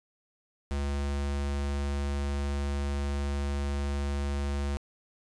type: tone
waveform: square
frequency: 70.7 Hz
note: C#2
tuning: 35 cents sharp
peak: -29 dBFS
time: 0.71-4.77 s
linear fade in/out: 0 ms
effects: resampled to 22050 Hz